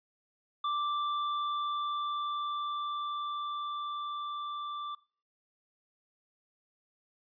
square tone with level ramp, 1174.7 Hz, D6, in tune, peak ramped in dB -30 to -37 dBFS, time 0.64-4.95 s, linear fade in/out 5 ms, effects noise-tail reverb RT60 0.4 s tail -20 dB re dry + resampled to 11025 Hz

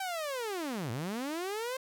sawtooth linear two-way sweep, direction down then up, 784 to 106.4 to 531 Hz, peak -30 dBFS, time 0-1.77 s, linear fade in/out 5 ms, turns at 0.91 s, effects none

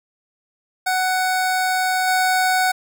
25% pulse tone with level steps, 744 Hz, F#5, 9 cents sharp, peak -14 / -12 dBFS, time 0.86-2.72 s, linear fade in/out 10 ms, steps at 2.07 s, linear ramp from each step 10 ms, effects none

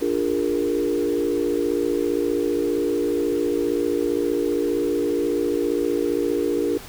sine chord, Bb dominant seventh, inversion first, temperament equal with one note detuned, 293.7 / 349.2 / 411.2 / 466.2 Hz, D4 / F4 / Ab4 / Bb4, 0 / 0 / -17 / 0 cents, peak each -25 dBFS, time 0.01-6.78 s, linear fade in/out 10 ms, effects pink hiss -40 dBFS RMS until 6.88 s

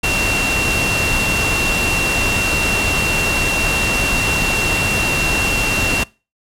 sine tone in noise, 2733 Hz, F7, 38 cents flat, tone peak -17 dBFS, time 0.03-6.04 s, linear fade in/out 10 ms, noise pink, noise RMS -19 dBFS, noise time 0.03-6.04 s, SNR -1 dB, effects noise-tail reverb RT60 0.3 s tail -23 dB re dry + low-pass 11000 Hz 12 dB/octave

